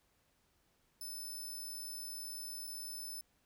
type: tone with dropouts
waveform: 10% pulse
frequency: 5274 Hz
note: E8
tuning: in tune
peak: -37 dBFS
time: 1.01-3.21 s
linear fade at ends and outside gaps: 2 ms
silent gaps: 2.67-2.674 s
effects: pink hiss -75 dBFS RMS until 3.45 s